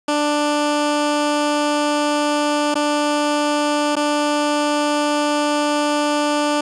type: tone with dropouts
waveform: 15% pulse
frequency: 295.1 Hz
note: D4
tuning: 8 cents sharp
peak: -10 dBFS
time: 0.08-6.61 s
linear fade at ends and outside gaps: 5 ms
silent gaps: 2.743-2.754 / 3.955-3.965 s
effects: resampled to 22050 Hz + 8-bit